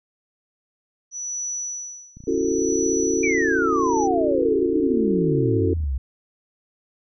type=tone with tremolo; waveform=sine; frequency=5920 Hz; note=F#8; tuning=in tune; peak=-25 dBFS; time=1.11-4.08 s; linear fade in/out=50 ms; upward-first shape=sine; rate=0.69 Hz; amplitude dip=95%
type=click train; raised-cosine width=5 ms; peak=-29 dBFS; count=107; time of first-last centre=2.17-5.838 s; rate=28.9 Hz
type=chord; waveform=sine; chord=F# minor seventh; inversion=second; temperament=just; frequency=277.5 / 333 / 370 / 444 Hz; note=C#4 / E4 / F#4 / A4; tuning=+2 / +18 / 0 / +16 cents; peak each=-25 / -25 / -24 / -24 dBFS; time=2.27-5.74 s; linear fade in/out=10 ms
type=exponential sweep; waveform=sine; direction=down; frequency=2382 to 61.74 Hz; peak=-21 dBFS; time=3.23-5.98 s; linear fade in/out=5 ms
effects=none